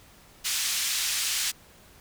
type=band-pass noise; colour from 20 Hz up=white; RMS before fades=-28 dBFS; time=0.44-1.52 s; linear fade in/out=20 ms; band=2100 to 7800 Hz; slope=12 dB/octave; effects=pink hiss -54 dBFS RMS until 2 s